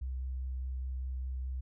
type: tone with vibrato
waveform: sine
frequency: 64.4 Hz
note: C2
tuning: 27 cents flat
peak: -34 dBFS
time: 0.01-1.61 s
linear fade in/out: 10 ms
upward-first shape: sine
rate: 4.9 Hz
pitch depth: 11 cents each way
effects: none